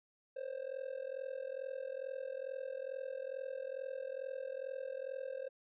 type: tone with amplitude modulation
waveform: triangle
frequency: 529 Hz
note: C5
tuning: 19 cents sharp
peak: -34 dBFS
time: 0.36-5.49 s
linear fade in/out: 10 ms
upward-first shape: sine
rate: 42.3 Hz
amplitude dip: 90%
effects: resampled to 8000 Hz